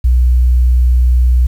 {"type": "tone", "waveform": "sine", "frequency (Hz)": 61.74, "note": "B1", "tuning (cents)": 0, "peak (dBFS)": -5, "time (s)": [0.04, 1.47], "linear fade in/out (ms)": 10, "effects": ["tanh soft clip ceiling -3 dBFS", "7-bit"]}